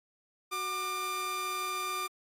sawtooth tone pair together, 370 / 1194.5 Hz, F#4 / D6, 0 / +29 cents, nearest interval octave + minor sixth, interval 2029 cents, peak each -38 / -29 dBFS, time 0.51-2.08 s, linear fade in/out 20 ms, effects AAC 48 kbps

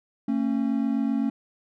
triangle tone pair together, 225.2 / 273 Hz, A3 / C#4, +40 / -26 cents, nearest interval minor third, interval 334 cents, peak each -23 dBFS, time 0.28-1.3 s, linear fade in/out 5 ms, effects none

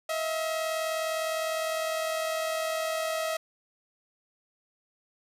sawtooth tone pair together, 639 / 678.8 Hz, D#5 / F5, +46 / -49 cents, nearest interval minor second, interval 105 cents, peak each -25 / -33 dBFS, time 0.09-3.37 s, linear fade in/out 5 ms, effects resampled to 32000 Hz + 9-bit

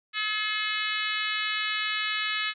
harmonic tone, 427.7 Hz, A4, 49 cents flat, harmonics 3 / 4 / 5 / 6 / 7 / 8 / 9 / 10, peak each -35 / -33 / -33 / -34 / -35 / -37 / -37 / -41 dBFS, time 0.13-2.54 s, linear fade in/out 50 ms, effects none

